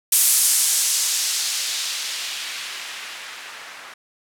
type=noise with low-pass filter sweep; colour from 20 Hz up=violet; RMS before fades=-23 dBFS; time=0.12-3.94 s; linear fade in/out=5 ms; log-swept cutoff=11000 to 1300 Hz; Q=0.98; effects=none